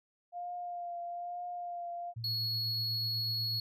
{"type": "tone with vibrato", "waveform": "sine", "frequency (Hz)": 701, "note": "F5", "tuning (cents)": 6, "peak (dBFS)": -37, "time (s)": [0.32, 2.14], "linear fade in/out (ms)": 50, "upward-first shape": "triangle", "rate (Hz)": 1.1, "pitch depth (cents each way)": 24}
{"type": "tone with tremolo", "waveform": "sine", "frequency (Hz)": 114.7, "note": "A#2", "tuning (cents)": -28, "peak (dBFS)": -37, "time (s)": [2.16, 3.6], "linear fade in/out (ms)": 10, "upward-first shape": "sine", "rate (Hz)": 8.1, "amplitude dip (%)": 35}
{"type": "tone", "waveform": "triangle", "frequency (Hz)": 4345, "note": "C#8", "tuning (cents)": -35, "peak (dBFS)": -31, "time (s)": [2.24, 3.6], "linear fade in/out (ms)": 2}
{"effects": []}